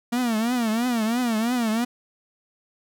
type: tone with vibrato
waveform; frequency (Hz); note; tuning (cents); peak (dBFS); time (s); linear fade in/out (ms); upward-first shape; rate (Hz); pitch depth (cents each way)
45% pulse; 233; A#3; -1; -21; 0.12-1.85; 10; triangle; 3; 160
effects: none